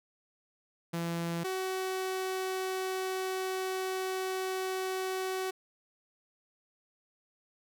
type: tone pair in turn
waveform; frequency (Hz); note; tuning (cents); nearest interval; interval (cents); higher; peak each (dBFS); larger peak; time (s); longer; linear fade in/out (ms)
sawtooth; 168.8 / 376.2; E3 / F#4; +41 / +29; octave + major second; 1388; second; -28; neither; 0.93-1.44 / 1.44-5.51; second; 10
effects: none